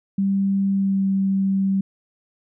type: tone with pitch glide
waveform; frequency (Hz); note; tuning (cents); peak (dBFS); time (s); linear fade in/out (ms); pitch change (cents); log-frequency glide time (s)
sine; 196 to 193.86; G3 to G3; 0 to -19; -17; 0.18-1.81; 5; -19; 0.72-1.05
effects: none